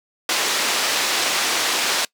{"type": "band-pass noise", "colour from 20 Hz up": "white", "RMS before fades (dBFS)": -21, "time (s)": [0.29, 2.05], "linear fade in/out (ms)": 2, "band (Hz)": [320, 5500], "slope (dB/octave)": 12, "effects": ["noise-tail reverb RT60 0.1 s tail -23 dB re dry"]}